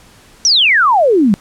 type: exponential sweep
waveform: sine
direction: down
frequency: 5980 to 185 Hz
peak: -7 dBFS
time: 0.45-1.34 s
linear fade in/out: 0 ms
effects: pink hiss -44 dBFS RMS until 1.4 s + low-pass 11000 Hz 12 dB/octave